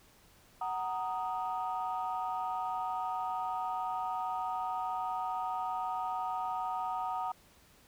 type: chord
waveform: sine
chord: D# minor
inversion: first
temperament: equal with one note detuned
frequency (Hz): 745.6 / 932.3 / 1244.5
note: F#5 / A#5 / D#6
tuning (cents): +13 / 0 / 0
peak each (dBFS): -35 / -36 / -38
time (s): 0.61-7.32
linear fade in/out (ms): 5
effects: tanh soft clip ceiling -25 dBFS + pink hiss -62 dBFS RMS until 7.87 s